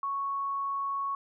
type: tone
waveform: sine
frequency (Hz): 1108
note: C#6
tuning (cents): -1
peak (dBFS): -29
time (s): 0.03-1.15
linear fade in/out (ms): 2
effects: none